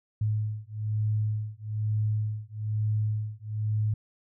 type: beating tone pair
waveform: sine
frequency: 106.6 / 107.7 Hz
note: G#2 / A2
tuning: +46 / -37 cents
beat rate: 1.1 Hz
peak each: -29 dBFS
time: 0.21-3.94 s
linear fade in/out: 5 ms
effects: none